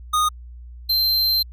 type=tone pair in turn; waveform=square; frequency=1236 / 4127 Hz; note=D#6 / C8; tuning=-12 / -25 cents; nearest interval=octave + major sixth; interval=2087 cents; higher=second; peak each=-17 dBFS; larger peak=neither; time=0.13-0.29 / 0.89-1.43 s; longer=second; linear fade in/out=10 ms; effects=added 60 Hz sine -36 dBFS peak until 1.52 s